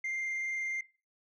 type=tone with frequency modulation; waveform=sine; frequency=2100 Hz; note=C7; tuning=6 cents sharp; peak=-30 dBFS; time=0.04-0.81 s; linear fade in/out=5 ms; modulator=23.1 Hz; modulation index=0.61; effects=noise-tail reverb RT60 0.3 s tail -19 dB re dry + tanh soft clip ceiling -31 dBFS